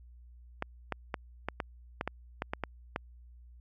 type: clicks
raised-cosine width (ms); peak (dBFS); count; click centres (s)
0.5; -17; 11; 0.624 / 0.923 / 1.142 / 1.486 / 1.602 / 2.011 / 2.076 / 2.421 / 2.535 / 2.637 / 2.961
effects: added 60 Hz sine -51 dBFS peak until 3.6 s